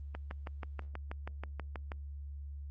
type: click train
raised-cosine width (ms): 0.5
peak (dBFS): -26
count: 12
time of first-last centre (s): 0.15-1.918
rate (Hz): 6.22
effects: added 71 Hz sine -41 dBFS peak until 2.7 s + Opus 24 kbps